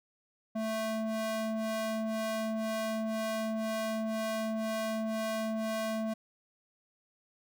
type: ring-modulated tone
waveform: square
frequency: 220 Hz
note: A3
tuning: in tune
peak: -29 dBFS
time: 0.55-6.14 s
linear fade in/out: 10 ms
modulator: 441 Hz
effects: none